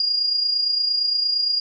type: tone with amplitude modulation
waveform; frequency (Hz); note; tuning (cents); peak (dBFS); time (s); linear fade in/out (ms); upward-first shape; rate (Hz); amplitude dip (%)
sine; 4839; D#8; -49; -16; 0-1.6; 2; sine; 28.7; 50
effects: none